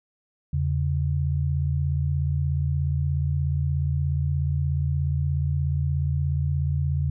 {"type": "tone pair together", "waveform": "sine", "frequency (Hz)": [83.18, 140], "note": ["E2", "C#3"], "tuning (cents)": [16, 18], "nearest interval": "major sixth", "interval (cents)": 902, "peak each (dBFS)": -24, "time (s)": [0.53, 7.1], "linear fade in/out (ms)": 5, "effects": []}